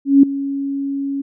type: tone with ADSR envelope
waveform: sine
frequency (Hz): 277.2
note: C#4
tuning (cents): 0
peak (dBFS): -3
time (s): 0.05-1.22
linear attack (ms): 180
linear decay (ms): 5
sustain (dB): -16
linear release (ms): 12
effects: none